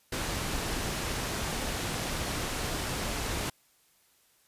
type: low-pass noise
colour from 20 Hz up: pink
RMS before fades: -33 dBFS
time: 0.12-3.5 s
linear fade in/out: 5 ms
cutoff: 11000 Hz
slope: 12 dB/octave
effects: white hiss -66 dBFS RMS until 4.47 s + resampled to 32000 Hz